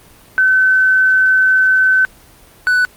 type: tone pair in turn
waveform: sine / triangle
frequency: 1524 / 1490.9 Hz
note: G6 / F#6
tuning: -49 / +13 cents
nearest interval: unison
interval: 38 cents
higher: first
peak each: -8 dBFS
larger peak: neither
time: 0.38-2.05 / 2.67-2.85 s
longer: first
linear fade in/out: 0 ms
effects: pink hiss -44 dBFS RMS until 2.96 s + Opus 32 kbps